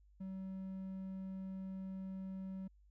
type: tone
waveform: triangle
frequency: 190 Hz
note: F#3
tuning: 46 cents sharp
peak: -40 dBFS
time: 0.2-2.68 s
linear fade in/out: 10 ms
effects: added 50 Hz sine -63 dBFS peak until 2.9 s